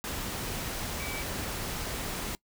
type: tone in noise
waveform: sine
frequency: 2296 Hz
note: D7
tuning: 40 cents flat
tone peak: -39 dBFS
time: 1-1.22 s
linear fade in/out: 0 ms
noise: pink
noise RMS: -35 dBFS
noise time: 0.04-2.35 s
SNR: -7 dB
effects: noise-tail reverb RT60 0.1 s tail -22 dB re dry